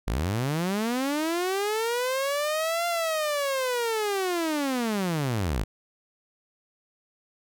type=linear two-way sweep; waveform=sawtooth; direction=up then down; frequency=44.94 to 695 to 44.94 Hz; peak=-21 dBFS; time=0.07-5.64 s; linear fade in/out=10 ms; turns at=2.87 s; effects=none